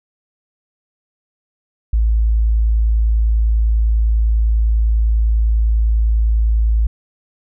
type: tone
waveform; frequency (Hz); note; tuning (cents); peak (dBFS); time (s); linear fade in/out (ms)
sine; 55; A1; 0; -11; 1.93-6.87; 5
effects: none